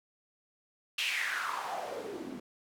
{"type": "noise with band-pass filter sweep", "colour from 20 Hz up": "white", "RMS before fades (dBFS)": -36, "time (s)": [0.98, 2.4], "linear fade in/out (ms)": 5, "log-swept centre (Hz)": [3000, 230], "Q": 4.6, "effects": []}